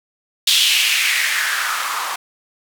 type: noise with band-pass filter sweep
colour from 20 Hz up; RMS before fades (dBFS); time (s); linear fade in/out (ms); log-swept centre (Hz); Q
blue; -18; 0.47-2.16; 5; 3500 to 960; 3.4
effects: none